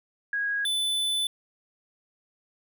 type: tone pair in turn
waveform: sine / square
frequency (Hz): 1648 / 3500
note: G#6 / A7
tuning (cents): -14 / -10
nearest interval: octave + minor second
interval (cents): 1304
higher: second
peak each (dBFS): -25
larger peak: neither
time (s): 0.33-0.65 / 0.65-1.27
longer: second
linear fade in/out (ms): 2
effects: none